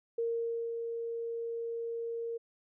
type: tone with ADSR envelope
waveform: sine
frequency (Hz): 463.1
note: A#4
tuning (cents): -11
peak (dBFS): -29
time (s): 0.18-2.38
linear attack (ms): 6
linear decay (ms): 540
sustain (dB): -5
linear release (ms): 16
effects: none